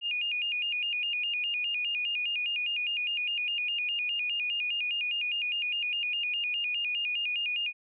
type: tone with vibrato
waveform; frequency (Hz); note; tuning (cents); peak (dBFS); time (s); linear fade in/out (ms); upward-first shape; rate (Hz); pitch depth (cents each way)
sine; 2637; E7; 0; -28; 0.01-7.73; 50; square; 4.9; 120
effects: none